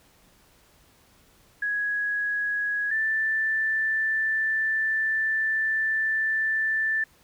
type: tone pair in turn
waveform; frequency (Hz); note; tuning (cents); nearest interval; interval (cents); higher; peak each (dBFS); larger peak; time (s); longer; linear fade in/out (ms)
sine; 1667 / 1766.1; G#6 / A6; +6 / +6; minor second; 100; second; -24 / -22; second; 1.62-2.91 / 2.91-7.04; second; 5
effects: pink hiss -59 dBFS RMS until 7.23 s